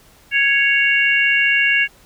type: harmonic tone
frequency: 554.4 Hz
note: C#5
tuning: in tune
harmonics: 3 / 4 / 5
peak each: -17 / -17 / -17 dBFS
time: 0.31-1.88 s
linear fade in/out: 50 ms
effects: pink hiss -50 dBFS RMS until 2.05 s